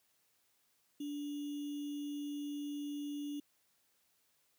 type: tone with sample-and-hold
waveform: sine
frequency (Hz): 290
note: D4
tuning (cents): -22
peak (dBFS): -38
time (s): 1-3.4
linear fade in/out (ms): 5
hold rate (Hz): 3150
effects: white hiss -75 dBFS RMS until 4.58 s + high-pass 60 Hz 12 dB/octave